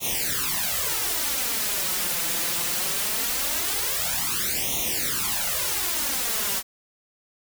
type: noise with flanger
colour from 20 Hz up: white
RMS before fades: -26 dBFS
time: 0-6.63 s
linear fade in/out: 50 ms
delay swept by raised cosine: 0.31 to 5.91 ms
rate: 0.21 Hz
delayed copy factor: +1
effects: none